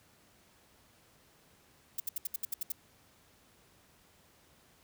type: noise bursts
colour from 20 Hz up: violet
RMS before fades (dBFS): -34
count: 9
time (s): 1.98-2.721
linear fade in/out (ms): 5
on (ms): 21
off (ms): 69
effects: pink hiss -64 dBFS RMS until 4.83 s + high-pass 60 Hz 12 dB/octave